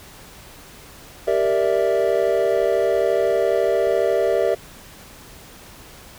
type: chord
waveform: triangle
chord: E half-diminished seventh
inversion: first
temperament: equal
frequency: 392 / 466.2 / 587.3 / 659.3 Hz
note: G4 / Bb4 / D5 / E5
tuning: 0 / 0 / 0 / 0 cents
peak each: -20 dBFS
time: 1.27-4.55 s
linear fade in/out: 10 ms
effects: pink hiss -43 dBFS RMS until 6.18 s